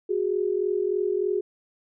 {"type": "tone pair together", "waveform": "sine", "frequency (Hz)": [368, 411.3], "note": ["F#4", "G#4"], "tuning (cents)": [-9, -17], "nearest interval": "major second", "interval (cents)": 192, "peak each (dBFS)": -25, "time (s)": [0.09, 1.41], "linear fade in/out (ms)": 10, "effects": []}